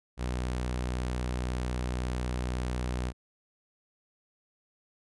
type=tone; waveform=sawtooth; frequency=61.9 Hz; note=B1; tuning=5 cents sharp; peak=-26 dBFS; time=0.17-3.13 s; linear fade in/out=50 ms; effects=resampled to 24000 Hz